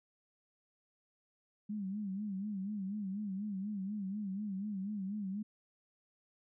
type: tone with vibrato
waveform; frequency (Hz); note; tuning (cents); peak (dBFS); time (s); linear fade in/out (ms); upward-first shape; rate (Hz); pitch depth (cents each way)
sine; 200.4; G3; +38; -36; 1.69-5.43; 10; sine; 4.1; 110
effects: none